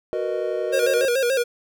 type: chord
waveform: triangle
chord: B major seventh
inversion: second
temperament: just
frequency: 370.4 / 463 / 493.9 / 617.4 Hz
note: F#4 / A#4 / B4 / D#5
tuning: +2 / -12 / 0 / -14 cents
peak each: -26 / -26 / -28 / -25 dBFS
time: 0.13-1.05 s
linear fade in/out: 0 ms
type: tone with vibrato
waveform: square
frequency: 507 Hz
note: B4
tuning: 45 cents sharp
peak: -19 dBFS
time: 0.72-1.44 s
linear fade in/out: 20 ms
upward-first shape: square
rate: 6.9 Hz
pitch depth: 98 cents each way
effects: none